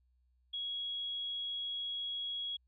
sine tone, 3322 Hz, G#7, in tune, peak -36 dBFS, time 0.53-2.57 s, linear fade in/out 10 ms, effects added 62 Hz sine -69 dBFS peak until 2.67 s

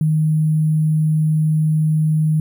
sine tone with sample-and-hold, 155.56 Hz, D#3, in tune, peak -13 dBFS, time 0.01-2.4 s, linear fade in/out 2 ms, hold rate 11025 Hz, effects none

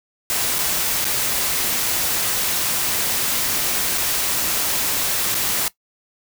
white noise with dropouts, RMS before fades -21 dBFS, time 0.3-5.68 s, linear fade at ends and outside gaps 0 ms, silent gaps 0.585-0.589 / 1.044-1.052 / 3.977-3.981 / 5.345-5.351 s, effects noise-tail reverb RT60 0.1 s tail -18 dB re dry

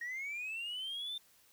sine linear sweep, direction up, 1864.7 to 3606 Hz, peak -36 dBFS, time 0.01-1.18 s, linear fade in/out 5 ms, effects tanh soft clip ceiling -36 dBFS + white hiss -66 dBFS RMS until 1.52 s

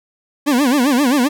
40% pulse tone with vibrato, 267 Hz, C4, 35 cents sharp, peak -11 dBFS, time 0.46-1.29 s, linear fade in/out 20 ms, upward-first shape sine, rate 7.6 Hz, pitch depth 200 cents each way, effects none

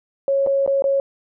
sine tone with dropouts, 550 Hz, C#5, 14 cents flat, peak -15 dBFS, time 0.28-1 s, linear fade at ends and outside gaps 1 ms, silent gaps 0.464-0.471 / 0.663-0.676 / 0.822-0.841 s, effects none

